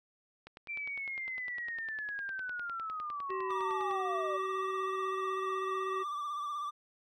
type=click train; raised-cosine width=0.3 ms; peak=-32 dBFS; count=35; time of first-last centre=0.47-3.911 s; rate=9.88 Hz
type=linear sweep; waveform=sine; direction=down; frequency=2364 to 571 Hz; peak=-36 dBFS; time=0.68-4.38 s; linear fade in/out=20 ms
type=harmonic tone; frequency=379.5 Hz; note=F#4; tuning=44 cents sharp; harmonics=1 / 3 / 5 / 7; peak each=-36 / -44 / -46 / -52 dBFS; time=3.29-6.04 s; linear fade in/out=20 ms
type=tone with vibrato; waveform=triangle; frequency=1174.7 Hz; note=D6; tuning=in tune; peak=-33 dBFS; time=3.49-6.71 s; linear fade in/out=20 ms; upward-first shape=sine; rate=16 Hz; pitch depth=45 cents each way
effects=none